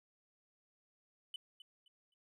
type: tone with echo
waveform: triangle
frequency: 3000 Hz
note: F#7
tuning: 23 cents sharp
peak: -40 dBFS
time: 1.34-1.36 s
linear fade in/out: 2 ms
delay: 260 ms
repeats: 3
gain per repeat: -12 dB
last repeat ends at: 2.14 s
effects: none